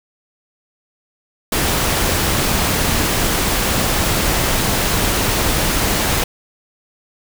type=noise; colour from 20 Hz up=pink; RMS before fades=-17 dBFS; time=1.52-6.24 s; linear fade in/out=5 ms; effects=none